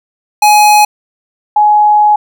square / sine tone pair in turn, 840 / 840 Hz, G#5 / G#5, +19 / +19 cents, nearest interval unison, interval 0 cents, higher neither, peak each -4 dBFS, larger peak neither, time 0.42-0.85 / 1.56-2.16 s, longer second, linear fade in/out 5 ms, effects none

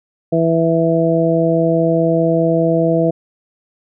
harmonic tone, 164.81 Hz, E3, in tune, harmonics 1 / 2 / 3 / 4, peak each -17 / -17 / -17 / -17 dBFS, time 0.32-3.11 s, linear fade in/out 10 ms, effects none

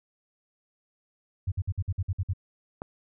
sine tone bursts, 93.6 Hz, F#2, 20 cents sharp, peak -24 dBFS, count 9, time 1.47-2.335 s, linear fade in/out 10 ms, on 49 ms, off 53 ms
click, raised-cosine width 1 ms, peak -21 dBFS, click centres 2.819 s
effects none

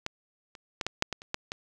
clicks, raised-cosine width 0.2 ms, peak -14 / -29 / -13 / -12 / -6 / -15 / -28 / -12 / -17 dBFS, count 9, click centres 0.064 / 0.552 / 0.812 / 0.866 / 1.024 / 1.127 / 1.219 / 1.344 / 1.519 s, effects none

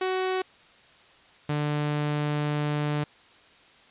sawtooth tone pair in turn, 373.6 / 148.26 Hz, F#4 / D3, +17 / +17 cents, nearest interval octave + major third, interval 1600 cents, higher first, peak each -21 dBFS, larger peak neither, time 0.01-0.42 / 1.49-3.04 s, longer second, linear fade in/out 5 ms, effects white hiss -55 dBFS RMS until 3.9 s + resampled to 8000 Hz

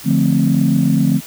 sine chord, D minor seventh, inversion none, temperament equal, 146.83 / 174.61 / 220 / 261.6 Hz, D3 / F3 / A3 / C4, 0 / 0 / 0 / 0 cents, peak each -16 dBFS, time 0.04-1.21 s, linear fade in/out 50 ms, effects tanh soft clip ceiling -3 dBFS + white hiss -35 dBFS RMS until 1.26 s

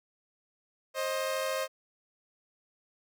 sawtooth tone pair together, 530 / 623.6 Hz, C5 / D#5, +22 / +4 cents, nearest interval minor third, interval 282 cents, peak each -28 / -30 dBFS, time 0.94-1.68 s, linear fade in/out 50 ms, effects none

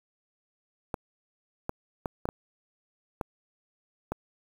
clicks, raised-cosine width 1 ms, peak -16 dBFS, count 7, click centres 0.942 / 1.694 / 2.058 / 2.255 / 2.289 / 3.212 / 4.12 s, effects 7-bit

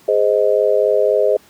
sine chord, Ab major, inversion none, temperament just, 415.3 / 519.1 / 623 Hz, Ab4 / C5 / Eb5, 0 / -14 / +2 cents, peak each -16 dBFS, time 0.08-1.37 s, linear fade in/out 5 ms, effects pink hiss -49 dBFS RMS until 1.49 s + high-pass 100 Hz 12 dB/octave

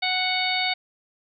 harmonic tone, 740 Hz, F#5, in tune, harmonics 1 / 2 / 3 / 4 / 5 / 6, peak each -28 / -35 / -26 / -33 / -28 / -30 dBFS, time 0.02-0.74 s, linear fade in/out 10 ms, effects none

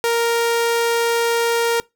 sawtooth tone, 466.2 Hz, A#4, in tune, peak -12 dBFS, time 0.04-1.8 s, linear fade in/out 0 ms, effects noise-tail reverb RT60 0.2 s tail -23 dB re dry

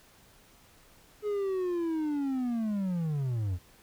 triangle linear sweep, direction down, 424.3 to 83.6 Hz, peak -26 dBFS, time 1.22-3.59 s, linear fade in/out 50 ms, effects pink hiss -59 dBFS RMS until 3.82 s

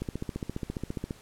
click train, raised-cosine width 3 ms, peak -19 dBFS, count 17, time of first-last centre 0.02-1.108 s, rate 14.7 Hz, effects pink hiss -54 dBFS RMS until 1.21 s + low-pass 12000 Hz 12 dB/octave

